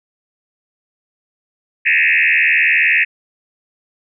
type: tone with frequency modulation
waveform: sine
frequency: 2206 Hz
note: C#7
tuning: 9 cents flat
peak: -10 dBFS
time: 1.85-3.05 s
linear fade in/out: 20 ms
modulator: 79.7 Hz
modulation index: 5.7
effects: none